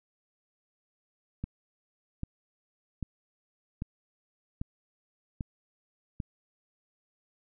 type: click train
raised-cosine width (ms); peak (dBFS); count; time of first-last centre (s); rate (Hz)
5; -21; 7; 1.44-6.202; 1.26
effects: none